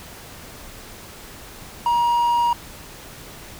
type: tone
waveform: triangle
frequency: 950 Hz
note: A#5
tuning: 33 cents sharp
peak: -14 dBFS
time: 1.86-2.53 s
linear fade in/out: 2 ms
effects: pink hiss -40 dBFS RMS until 3.59 s